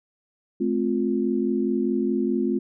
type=tone cluster; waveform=sine; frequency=215.8 / 260.6 / 352.2 Hz; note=A3 / C4 / F4; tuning=-33 / -7 / +15 cents; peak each=-25 dBFS; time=0.6-2.59 s; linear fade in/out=10 ms; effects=none